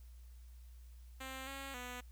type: tone with pitch steps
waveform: 5% pulse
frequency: 263.7 / 272.9 / 247.5 Hz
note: C4 / C#4 / B3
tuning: +14 / -27 / +4 cents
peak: -33 dBFS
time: 1.2-2.01 s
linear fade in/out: 10 ms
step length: 270 ms
effects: added 60 Hz sine -52 dBFS peak until 2.11 s + white hiss -71 dBFS RMS until 2.11 s